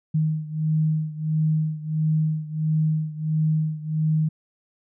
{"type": "beating tone pair", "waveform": "sine", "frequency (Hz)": [155.56, 157.06], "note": ["D#3", "D#3"], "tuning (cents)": [0, 17], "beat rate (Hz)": 1.5, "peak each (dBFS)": [-22, -25], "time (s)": [0.14, 4.29], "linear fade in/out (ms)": 10, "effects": []}